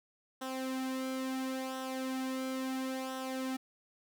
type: tone with flanger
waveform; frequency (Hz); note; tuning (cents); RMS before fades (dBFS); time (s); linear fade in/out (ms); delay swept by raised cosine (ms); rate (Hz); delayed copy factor
sawtooth; 261.6; C4; 0; -37; 0.41-3.57; 10; 0.43 to 2.73; 0.73; -0.65
effects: none